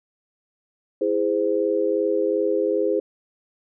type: chord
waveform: sine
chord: E augmented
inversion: none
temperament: just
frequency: 329.6 / 412 / 515 Hz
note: E4 / G#4 / B#4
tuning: 0 / -14 / -28 cents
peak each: -25 / -22 / -23 dBFS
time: 1.01-3 s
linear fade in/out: 5 ms
effects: none